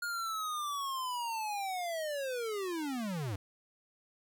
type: linear sweep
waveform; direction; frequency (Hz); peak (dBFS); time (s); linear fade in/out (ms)
square; down; 1434 to 90; -35; 0.02-3.36; 5
effects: none